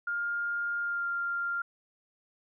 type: tone with pitch glide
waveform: sine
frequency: 1409 to 1393.6 Hz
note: F6 to F6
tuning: +15 to -4 cents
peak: -29 dBFS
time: 0.07-1.62 s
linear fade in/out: 5 ms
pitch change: -19 cents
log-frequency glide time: 0.81-1.06 s
effects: none